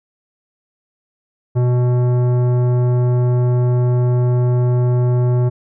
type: tone with tanh clipping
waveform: sine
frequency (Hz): 123.47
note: B2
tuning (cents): 0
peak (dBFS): -14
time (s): 1.55-5.5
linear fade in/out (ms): 20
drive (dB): 14
effects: none